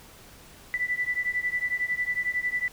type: beating tone pair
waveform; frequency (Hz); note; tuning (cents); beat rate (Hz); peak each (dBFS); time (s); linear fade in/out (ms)
sine; 1975.5 / 1986.5; B6 / B6; 0 / +10; 11; -28 / -29; 0.74-2.68; 0
effects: pink hiss -50 dBFS RMS until 2.72 s